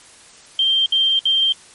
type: tone bursts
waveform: sine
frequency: 3159 Hz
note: G7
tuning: 13 cents sharp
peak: -13 dBFS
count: 3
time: 0.59-1.524 s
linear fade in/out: 2 ms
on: 270 ms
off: 62 ms
effects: white hiss -45 dBFS RMS until 1.74 s + MP3 48 kbps